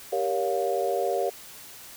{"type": "chord", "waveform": "sine", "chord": "G half-diminished seventh", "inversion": "none", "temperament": "just", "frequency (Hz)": [392, 470.4, 564.5, 705.6], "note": ["G4", "Bb4", "Db5", "F5"], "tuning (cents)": [0, 16, 31, 18], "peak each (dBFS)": -29, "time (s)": [0.12, 1.3], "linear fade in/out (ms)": 10, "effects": ["white hiss -45 dBFS RMS until 1.96 s"]}